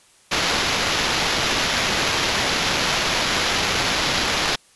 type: noise with sample-and-hold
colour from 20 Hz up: blue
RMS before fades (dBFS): -21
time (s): 0.31-4.56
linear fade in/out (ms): 10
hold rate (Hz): 8820
effects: white hiss -54 dBFS RMS until 4.75 s + resampled to 24000 Hz